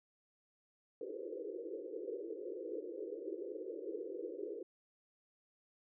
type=band-pass noise; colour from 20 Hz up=white; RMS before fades=-44 dBFS; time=1.01-4.63 s; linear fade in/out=2 ms; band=320 to 510 Hz; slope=96 dB/octave; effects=none